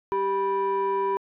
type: tone pair together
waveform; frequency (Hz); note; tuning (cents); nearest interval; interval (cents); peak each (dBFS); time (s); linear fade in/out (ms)
sine; 392 / 981; G4 / B5; 0 / -12; octave + major third; 1588; -23; 0.12-1.17; 0
effects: tanh soft clip ceiling -19 dBFS